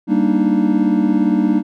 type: chord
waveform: triangle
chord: Eb major seventh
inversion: first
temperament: equal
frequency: 196 / 233.1 / 293.7 / 311.1 Hz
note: G3 / Bb3 / D4 / Eb4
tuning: 0 / 0 / 0 / 0 cents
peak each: -16 dBFS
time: 0.07-1.63 s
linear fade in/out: 50 ms
effects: none